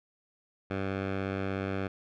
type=tone with low-pass filter; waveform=10% pulse; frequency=96.8 Hz; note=G2; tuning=21 cents flat; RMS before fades=-33 dBFS; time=0.7-1.88 s; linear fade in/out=10 ms; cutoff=2300 Hz; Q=1.1; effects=none